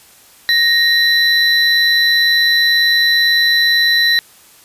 triangle tone pair together, 1864.7 / 3981 Hz, A#6 / B7, 0 / +13 cents, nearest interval octave + minor second, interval 1313 cents, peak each -11 dBFS, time 0.49-4.19 s, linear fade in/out 0 ms, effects white hiss -45 dBFS RMS until 4.64 s + resampled to 32000 Hz

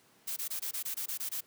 blue noise bursts, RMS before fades -36 dBFS, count 10, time 0.27-1.409 s, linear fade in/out 10 ms, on 95 ms, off 21 ms, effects pink hiss -64 dBFS RMS until 1.46 s + high-pass 150 Hz 12 dB/octave

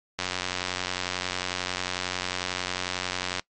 click train, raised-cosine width 0.2 ms, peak -10 dBFS, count 293, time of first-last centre 0.19-3.395 s, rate 91.1 Hz, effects noise-tail reverb RT60 0.1 s tail -22 dB re dry + MP3 48 kbps

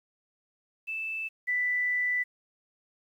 sine tone pair in turn, 2637 / 1982.4 Hz, E7 / B6, 0 / +6 cents, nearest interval perfect fourth, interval 494 cents, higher first, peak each -31 / -25 dBFS, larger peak second, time 0.87-1.29 / 1.47-2.24 s, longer second, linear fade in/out 20 ms, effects 10-bit

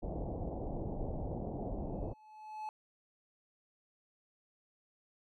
pink low-pass noise, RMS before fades -39 dBFS, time 0.02-2.14 s, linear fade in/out 20 ms, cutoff 790 Hz, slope 48 dB/octave
triangle tone with exponential growth, 860 Hz, A5, 40 cents flat, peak -35 dBFS, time 1.77-2.69 s, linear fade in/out 1 ms, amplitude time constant 200 ms
effects none

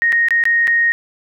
sine tone with dropouts, 1864.7 Hz, A#6, in tune, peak -11 dBFS, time 0.02-0.92 s, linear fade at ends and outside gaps 0 ms, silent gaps 0.122-0.127 / 0.285-0.307 / 0.438-0.454 / 0.672-0.678 s, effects none

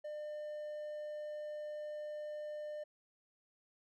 triangle tone, 601 Hz, D5, 40 cents sharp, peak -39 dBFS, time 0.04-2.84 s, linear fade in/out 10 ms, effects none

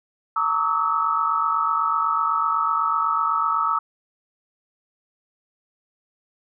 sine tone cluster, 912 / 1143 / 1251 / 1299 Hz, A#5 / D6 / D#6 / E6, -38 / -47 / +9 / -26 cents, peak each -27 / -25 / -29 / -21 dBFS, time 0.36-3.79 s, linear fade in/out 5 ms, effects none

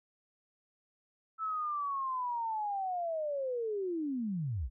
sine linear sweep, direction down, 1321 to 48.06 Hz, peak -32 dBFS, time 1.38-4.7 s, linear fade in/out 50 ms, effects none

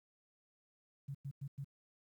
sine tone bursts, 138.59 Hz, C#3, in tune, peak -40 dBFS, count 4, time 1.08-1.645 s, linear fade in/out 10 ms, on 67 ms, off 99 ms, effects 12-bit

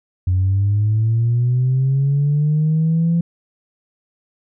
sine linear sweep, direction up, 90 to 170.4 Hz, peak -12 dBFS, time 0.27-3.21 s, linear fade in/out 5 ms, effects tanh soft clip ceiling -10 dBFS

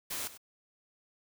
white noise with echo, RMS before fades -37 dBFS, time 0.1-0.28 s, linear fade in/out 10 ms, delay 98 ms, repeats 1, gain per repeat -14 dB, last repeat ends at 0.378 s, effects none

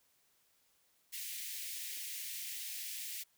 white high-pass noise, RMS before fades -43 dBFS, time 1.12-3.24 s, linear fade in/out 20 ms, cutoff 1900 Hz, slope 48 dB/octave, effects white hiss -73 dBFS RMS until 3.37 s

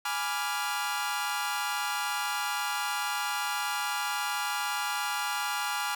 sawtooth chord, G# diminished seventh, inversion none, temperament equal, 830.6 / 987.8 / 1174.7 / 1396.9 Hz, G#5 / B5 / D6 / F6, 0 / 0 / 0 / 0 cents, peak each -30 / -33 / -33 / -30 dBFS, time 0.05-5.95 s, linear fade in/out 5 ms, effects none

